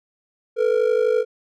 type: ring-modulated tone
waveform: triangle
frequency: 466.2 Hz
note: A#4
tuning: in tune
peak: -11 dBFS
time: 0.56-1.25 s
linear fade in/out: 50 ms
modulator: 26 Hz
effects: none